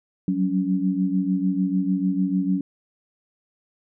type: tone cluster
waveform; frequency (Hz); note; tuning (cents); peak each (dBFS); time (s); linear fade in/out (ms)
sine; 183.7 / 190.4 / 280.8; F#3 / F#3 / C#4; -12 / +50 / +22; -24; 0.28-2.61; 2
effects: none